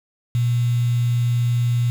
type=tone with quantisation; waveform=sine; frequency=120.4 Hz; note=B2; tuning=44 cents flat; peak=-16 dBFS; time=0.35-1.9 s; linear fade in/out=0 ms; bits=6; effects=none